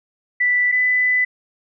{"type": "tone pair in turn", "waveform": "sine", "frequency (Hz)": [1975.5, 1998.5], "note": ["B6", "B6"], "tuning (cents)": [0, 20], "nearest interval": "unison", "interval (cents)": 20, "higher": "second", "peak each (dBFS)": -14, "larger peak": "neither", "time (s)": [[0.4, 0.72], [0.72, 1.25]], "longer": "second", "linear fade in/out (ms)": 10, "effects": []}